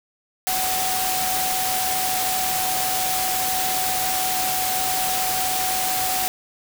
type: tone in noise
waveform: sine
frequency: 748 Hz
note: F#5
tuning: 19 cents sharp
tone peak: -25 dBFS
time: 0.47-6.28 s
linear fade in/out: 0 ms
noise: white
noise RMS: -24 dBFS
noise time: 0.47-6.28 s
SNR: -4 dB
effects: none